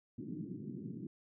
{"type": "band-pass noise", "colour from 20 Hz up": "pink", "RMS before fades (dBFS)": -44, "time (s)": [0.18, 1.07], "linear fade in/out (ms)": 5, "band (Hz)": [130, 340], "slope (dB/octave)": 48, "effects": []}